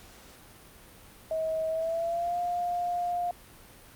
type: tone with pitch glide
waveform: sine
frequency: 639 to 704.9 Hz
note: D#5 to F5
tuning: +46 to +16 cents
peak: -27 dBFS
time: 1.31-3.31 s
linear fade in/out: 2 ms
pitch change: +170 cents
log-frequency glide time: 1.69-2.38 s
effects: pink hiss -52 dBFS RMS until 3.95 s + Opus 48 kbps